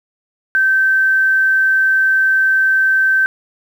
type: tone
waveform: sine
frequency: 1550 Hz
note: G6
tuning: 20 cents flat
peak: -10 dBFS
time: 0.55-3.26 s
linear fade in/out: 0 ms
effects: 7-bit